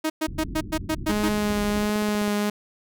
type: tone bursts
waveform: sawtooth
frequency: 314.3 Hz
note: D#4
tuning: 18 cents sharp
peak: -18 dBFS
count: 8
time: 0.04-1.29 s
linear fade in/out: 10 ms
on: 60 ms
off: 110 ms
type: low-pass noise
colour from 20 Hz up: pink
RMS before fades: -34 dBFS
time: 0.27-1.87 s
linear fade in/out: 10 ms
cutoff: 330 Hz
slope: 48 dB/octave
type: tone with vibrato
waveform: sawtooth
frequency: 208.6 Hz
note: G#3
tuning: 8 cents sharp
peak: -18 dBFS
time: 1.09-2.5 s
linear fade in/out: 5 ms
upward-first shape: triangle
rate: 1.4 Hz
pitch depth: 19 cents each way
type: click train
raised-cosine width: 2 ms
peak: -23 dBFS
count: 13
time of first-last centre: 1.51-2.279 s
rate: 15.6 Hz
effects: none